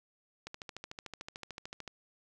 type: click train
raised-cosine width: 0.2 ms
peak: -25 dBFS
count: 20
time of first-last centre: 0.47-1.877 s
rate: 13.5 Hz
effects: none